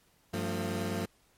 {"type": "tone cluster", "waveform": "20% pulse", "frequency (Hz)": [97.5, 176.3, 225.5], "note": ["G2", "F3", "A3"], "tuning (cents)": [-9, 17, 43], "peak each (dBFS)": -31, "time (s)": [0.33, 1.06], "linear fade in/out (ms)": 10, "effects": ["pink hiss -67 dBFS RMS until 1.37 s", "MP3 64 kbps"]}